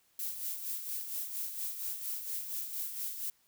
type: noise with tremolo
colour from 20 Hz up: violet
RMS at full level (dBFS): -36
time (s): 0.19-3.3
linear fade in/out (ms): 2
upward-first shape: sine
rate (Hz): 4.3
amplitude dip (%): 55
effects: white hiss -70 dBFS RMS until 3.47 s